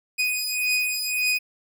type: beating tone pair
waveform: sawtooth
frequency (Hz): 2489 / 2490.8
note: D#7 / D#7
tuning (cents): 0 / +1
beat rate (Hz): 1.8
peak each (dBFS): -22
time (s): 0.18-1.39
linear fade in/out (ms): 20
effects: none